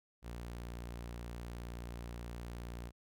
sawtooth tone, 59 Hz, A#1, 22 cents sharp, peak -39 dBFS, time 0.22-2.92 s, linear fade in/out 50 ms, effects none

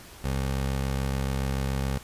20% pulse tone, 67 Hz, C2, 42 cents sharp, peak -21 dBFS, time 0.24-1.98 s, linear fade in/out 5 ms, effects pink hiss -47 dBFS RMS until 2.03 s + resampled to 32000 Hz

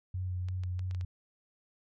sine tone with vibrato, 91.3 Hz, F#2, 23 cents flat, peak -32 dBFS, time 0.14-1.05 s, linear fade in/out 5 ms, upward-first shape sine, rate 3.1 Hz, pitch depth 20 cents each way
clicks, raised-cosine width 0.2 ms, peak -33 dBFS, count 6, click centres 0.486 / 0.636 / 0.793 / 0.911 / 0.948 / 1.011 s
effects none

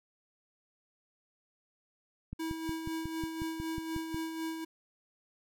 click train, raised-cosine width 5 ms, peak -27 dBFS, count 11, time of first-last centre 2.33-4.145 s, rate 5.51 Hz
square tone with tremolo, 323.3 Hz, E4, 34 cents flat, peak -34 dBFS, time 2.39-4.65 s, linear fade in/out 10 ms, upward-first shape sine, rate 4 Hz, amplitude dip 45%
effects none

